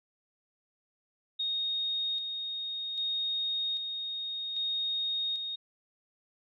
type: tone with tremolo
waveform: sine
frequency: 3720 Hz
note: A#7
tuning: 4 cents flat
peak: -29 dBFS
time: 1.39-5.56 s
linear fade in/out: 10 ms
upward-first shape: square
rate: 0.63 Hz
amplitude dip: 40%
effects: none